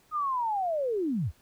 sine linear sweep, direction down, 1256 to 58.8 Hz, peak -26 dBFS, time 0.11-1.32 s, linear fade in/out 50 ms, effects pink hiss -63 dBFS RMS until 1.41 s

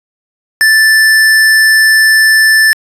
square tone, 1760 Hz, A6, in tune, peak -5 dBFS, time 0.61-2.73 s, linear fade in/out 0 ms, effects resampled to 32000 Hz

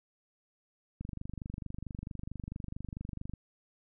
click train, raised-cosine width 5 ms, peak -27 dBFS, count 58, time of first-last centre 1.01-3.337 s, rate 24.5 Hz, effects none

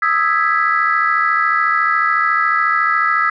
sine chord, E major seventh, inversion third, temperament equal, 1244.5 / 1318.5 / 1661.2 / 1975.5 Hz, D#6 / E6 / G#6 / B6, 0 / 0 / 0 / 0 cents, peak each -18 / -16 / -19 / -19 dBFS, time 0.02-3.3 s, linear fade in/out 5 ms, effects tanh soft clip ceiling -3 dBFS

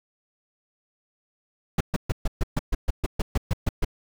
brown noise bursts, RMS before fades -21 dBFS, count 14, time 1.78-3.848 s, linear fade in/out 5 ms, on 27 ms, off 130 ms, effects none

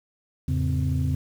sine tone cluster, 83.7 / 106.5 / 138.1 / 257.1 Hz, E2 / G#2 / C#3 / C4, +27 / +44 / -6 / -30 cents, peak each -24 / -31 / -24 / -30 dBFS, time 0.48-1.15 s, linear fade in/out 5 ms, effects tanh soft clip ceiling -15 dBFS + 8-bit

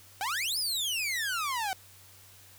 sawtooth exponential two-way sweep, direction up then down, 739 to 5274 to 739 Hz, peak -26 dBFS, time 0.21-1.73 s, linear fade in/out 0 ms, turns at 0.58 s, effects added 96 Hz sine -59 dBFS peak until 2.58 s + white hiss -55 dBFS RMS until 2.58 s

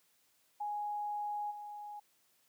sine tone with level steps, 830.6 Hz, G#5, in tune, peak -35 / -43 dBFS, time 0.6-2 s, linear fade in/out 10 ms, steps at 1.5 s, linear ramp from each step 20 ms, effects white hiss -72 dBFS RMS until 2.48 s + high-pass 100 Hz 12 dB/octave

